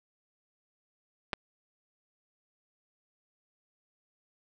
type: clicks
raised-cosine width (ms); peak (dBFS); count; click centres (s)
0.3; -14 / -20; 2; 1.332 / 1.337
effects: none